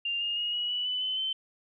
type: tone with pitch steps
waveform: sine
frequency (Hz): 2794 / 2833 / 2873 / 2913 / 2953 / 2995 / 3036 / 3079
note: F7 / F7 / F7 / F#7 / F#7 / F#7 / F#7 / G7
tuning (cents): 0 / +24 / +48 / -28 / -4 / +20 / +44 / -32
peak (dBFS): -28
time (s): 0.05-1.33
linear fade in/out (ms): 5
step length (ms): 160
effects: none